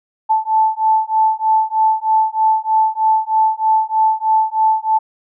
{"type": "beating tone pair", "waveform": "sine", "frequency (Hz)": [875, 878.2], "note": ["A5", "A5"], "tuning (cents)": [-10, -4], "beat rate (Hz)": 3.2, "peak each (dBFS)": -15, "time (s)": [0.29, 4.99], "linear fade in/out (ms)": 20, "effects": []}